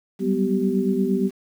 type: tone cluster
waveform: sine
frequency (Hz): 189.8 / 198.3 / 248.1 / 387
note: F#3 / G3 / B3 / G4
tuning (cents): +44 / +20 / +8 / -22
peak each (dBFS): -24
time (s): 0.19-1.31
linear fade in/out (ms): 50
effects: 8-bit